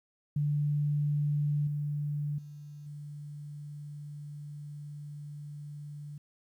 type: tone with level steps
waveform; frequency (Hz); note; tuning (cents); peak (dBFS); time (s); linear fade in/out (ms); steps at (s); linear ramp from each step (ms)
sine; 146.83; D3; 0; -26 / -30 / -43 / -40; 0.36-6.18; 5; 1.67 / 2.38 / 2.86; 5
effects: 11-bit